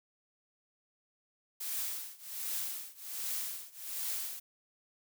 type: noise with tremolo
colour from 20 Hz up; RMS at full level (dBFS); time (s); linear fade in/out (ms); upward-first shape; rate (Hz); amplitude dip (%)
blue; -35; 1.6-4.4; 10; triangle; 1.3; 95
effects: none